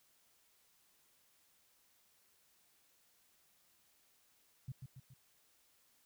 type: tone with echo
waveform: sine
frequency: 130 Hz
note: C3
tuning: 11 cents flat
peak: -40 dBFS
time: 4.68-4.72 s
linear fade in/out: 5 ms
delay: 140 ms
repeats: 3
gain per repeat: -5 dB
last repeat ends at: 5.14 s
effects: white hiss -72 dBFS RMS until 6.05 s